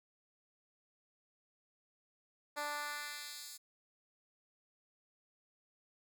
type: tone with high-pass filter sweep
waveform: 10% pulse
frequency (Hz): 293.7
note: D4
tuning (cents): 0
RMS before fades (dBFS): -43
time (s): 2.56-3.58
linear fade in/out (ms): 20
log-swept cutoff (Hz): 590 to 6400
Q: 0.98
effects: none